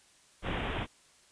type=low-pass noise; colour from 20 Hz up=pink; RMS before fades=-34 dBFS; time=0.42-0.87 s; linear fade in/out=50 ms; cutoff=3500 Hz; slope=96 dB/octave; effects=white hiss -62 dBFS RMS until 1.31 s + resampled to 22050 Hz